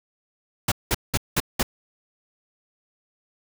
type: noise bursts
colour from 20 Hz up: pink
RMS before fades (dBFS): -21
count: 5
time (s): 0.68-1.63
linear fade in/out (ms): 5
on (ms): 38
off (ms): 190
effects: none